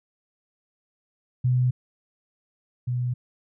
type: tone pair in turn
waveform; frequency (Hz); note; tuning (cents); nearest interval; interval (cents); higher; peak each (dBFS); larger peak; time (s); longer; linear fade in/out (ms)
sine; 125.7 / 123.61; B2 / B2; +31 / +2; unison; 29; first; -18 / -23; first; 1.44-1.71 / 2.87-3.14; neither; 10
effects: none